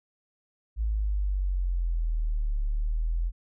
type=exponential two-way sweep; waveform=sine; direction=down then up; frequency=55 to 35.87 to 43.36 Hz; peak=-24 dBFS; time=0.76-3.32 s; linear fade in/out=50 ms; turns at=2.61 s; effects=none